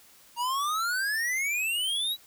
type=exponential sweep; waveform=square; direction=up; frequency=932.3 to 3954 Hz; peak=-27 dBFS; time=0.36-2.17 s; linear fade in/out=50 ms; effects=white hiss -56 dBFS RMS until 2.26 s